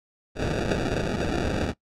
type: noise with sample-and-hold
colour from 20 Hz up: white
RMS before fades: -26 dBFS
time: 0.35-1.74 s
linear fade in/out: 50 ms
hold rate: 1050 Hz
effects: noise-tail reverb RT60 0.1 s tail -20 dB re dry + low-pass 6000 Hz 12 dB/octave